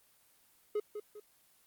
triangle tone with echo, 420 Hz, G#4, 19 cents sharp, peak -28 dBFS, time 0.75-0.8 s, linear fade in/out 5 ms, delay 200 ms, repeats 2, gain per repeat -8 dB, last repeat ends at 1.2 s, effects white hiss -67 dBFS RMS until 1.66 s + Opus 24 kbps

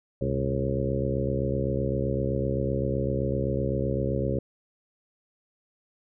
harmonic tone with a mistuned harmonic, 67.8 Hz, C#2, 38 cents flat, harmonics 1 / 2 / 3 / 4 / 5 / 6 / 7 / 8, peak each -33 / -29 / -33 / -35 / -35 / -33 / -35 / -32 dBFS, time 0.21-4.39 s, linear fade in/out 5 ms, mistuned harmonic 2, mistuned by -110 cents, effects none

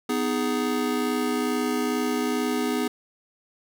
square chord, G# minor, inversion first, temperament just, 249.2 / 311.5 / 415.3 Hz, B3 / D#4 / G#4, +16 / +2 / 0 cents, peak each -27 / -30 / -29 dBFS, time 0.09-2.88 s, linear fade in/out 5 ms, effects none

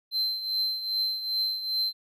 triangle tone with tremolo, 4101 Hz, C8, 36 cents flat, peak -22 dBFS, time 0.11-1.93 s, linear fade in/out 50 ms, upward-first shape triangle, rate 2.5 Hz, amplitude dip 70%, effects none

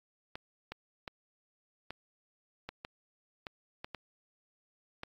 clicks, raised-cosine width 0.3 ms, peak -24 dBFS, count 10, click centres 0.355 / 0.72 / 1.078 / 1.906 / 2.69 / 2.849 / 3.468 / 3.845 / 3.947 / 5.034 s, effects AAC 64 kbps

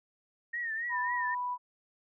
sine tone with vibrato, 1843 Hz, A#6, 20 cents flat, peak -32 dBFS, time 0.53-1.35 s, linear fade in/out 10 ms, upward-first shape triangle, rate 3.7 Hz, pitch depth 96 cents each way
sine tone, 987 Hz, B5, 1 cent flat, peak -31 dBFS, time 0.89-1.58 s, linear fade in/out 50 ms
effects none

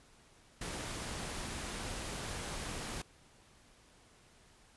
pink noise, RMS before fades -41 dBFS, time 0.61-3.02 s, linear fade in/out 5 ms, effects pink hiss -63 dBFS RMS until 4.76 s + resampled to 24000 Hz

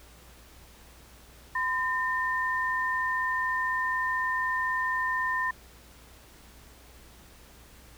sine tone pair together, 1018.1 / 1814 Hz, C6 / A#6, -48 / -48 cents, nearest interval minor seventh, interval 1000 cents, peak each -29 / -28 dBFS, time 1.55-5.51 s, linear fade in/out 5 ms, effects added 60 Hz sine -54 dBFS peak until 7.97 s + pink hiss -54 dBFS RMS until 7.97 s

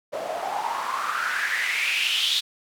white noise with band-pass filter sweep, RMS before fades -26 dBFS, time 0.12-2.41 s, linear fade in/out 20 ms, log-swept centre 570 to 3700 Hz, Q 5.9, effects none

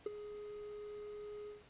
triangle tone with ADSR envelope, 417.5 Hz, G#4, 9 cents sharp, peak -30 dBFS, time 0.06-1.63 s, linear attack 4 ms, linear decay 16 ms, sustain -13 dB, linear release 150 ms, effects pink hiss -63 dBFS RMS until 1.69 s + resampled to 8000 Hz

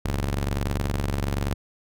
sawtooth ring-modulated tone, 70.1 Hz, C#2, 20 cents sharp, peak -17 dBFS, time 0.05-1.54 s, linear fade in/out 5 ms, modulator 24.5 Hz, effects none

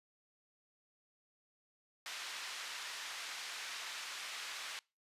pink band-pass noise, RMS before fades -45 dBFS, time 2.06-4.79 s, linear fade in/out 0 ms, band 1500 to 6000 Hz, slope 12 dB/octave, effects noise-tail reverb RT60 0.3 s tail -26 dB re dry + resampled to 32000 Hz

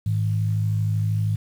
sine tone pair together, 106.12 / 159 Hz, G#2 / D#3, +38 / +38 cents, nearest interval perfect fifth, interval 700 cents, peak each -20 / -28 dBFS, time 0.06-1.36 s, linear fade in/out 5 ms, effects 8-bit

